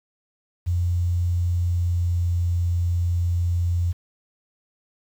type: tone with pitch glide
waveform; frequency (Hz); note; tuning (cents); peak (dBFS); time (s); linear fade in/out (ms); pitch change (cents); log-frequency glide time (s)
sine; 87.6 to 86.99; F2 to F2; +6 to -6; -19; 0.66-3.93; 20; -12; 1.6-2.3
effects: 8-bit